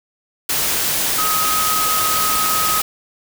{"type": "tone in noise", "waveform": "sine", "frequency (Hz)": 1264, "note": "D#6", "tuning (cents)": 27, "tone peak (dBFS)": -19, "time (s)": [1.18, 2.81], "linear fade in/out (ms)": 5, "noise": "white", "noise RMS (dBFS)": -19, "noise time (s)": [0.49, 2.82], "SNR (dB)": -3, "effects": []}